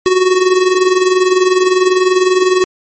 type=tone with tremolo; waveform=square; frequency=370 Hz; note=F#4; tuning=in tune; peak=-6 dBFS; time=0.06-2.64 s; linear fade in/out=0 ms; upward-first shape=triangle; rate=20 Hz; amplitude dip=70%; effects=MP3 32 kbps